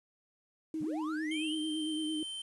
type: tone with vibrato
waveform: sine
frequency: 311.1 Hz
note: D#4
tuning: in tune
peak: -33 dBFS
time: 0.74-2.23 s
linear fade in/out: 2 ms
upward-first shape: sine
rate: 8.9 Hz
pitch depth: 41 cents each way
type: linear sweep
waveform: triangle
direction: up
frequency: 81 to 3157 Hz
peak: -38 dBFS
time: 0.8-1.57 s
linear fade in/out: 20 ms
type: tone with pitch glide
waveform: square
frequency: 3136 to 3105 Hz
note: G7 to G7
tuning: 0 to -17 cents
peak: -39 dBFS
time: 1.31-2.42 s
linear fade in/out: 5 ms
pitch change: -17 cents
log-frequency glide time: 1.72-2.12 s
effects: resampled to 24000 Hz + 10-bit